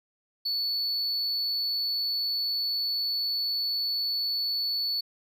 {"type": "tone", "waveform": "triangle", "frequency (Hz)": 4444, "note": "C#8", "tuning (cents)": 4, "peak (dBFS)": -25, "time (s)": [0.45, 5.01], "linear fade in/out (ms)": 10, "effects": []}